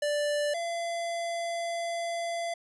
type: tone pair in turn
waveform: square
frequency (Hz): 587.3 / 680.1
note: D5 / F5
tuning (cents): 0 / -46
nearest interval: minor third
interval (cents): 254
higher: second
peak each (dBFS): -27 / -31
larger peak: first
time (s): 0.02-0.54 / 0.54-2.54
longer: second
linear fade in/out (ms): 5
effects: resampled to 24000 Hz